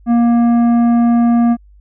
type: tone with tanh clipping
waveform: sine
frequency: 235.8 Hz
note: A#3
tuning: 20 cents sharp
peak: -10 dBFS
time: 0.06-1.57 s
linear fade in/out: 50 ms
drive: 10 dB
effects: added 50 Hz sine -41 dBFS peak until 1.8 s